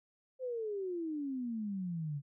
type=exponential sweep; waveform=sine; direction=down; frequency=526 to 138.59 Hz; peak=-35 dBFS; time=0.39-2.22 s; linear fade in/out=50 ms; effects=none